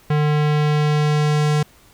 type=tone with low-pass filter sweep; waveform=square; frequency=150 Hz; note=D3; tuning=37 cents sharp; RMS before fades=-17 dBFS; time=0.1-1.63 s; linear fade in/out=5 ms; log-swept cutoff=2600 to 8000 Hz; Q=0.8; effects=pink hiss -51 dBFS RMS until 1.93 s